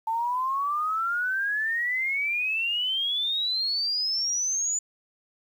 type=exponential sweep; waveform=sine; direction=up; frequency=883 to 7040 Hz; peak=-24 dBFS; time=0.07-4.79 s; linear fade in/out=5 ms; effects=9-bit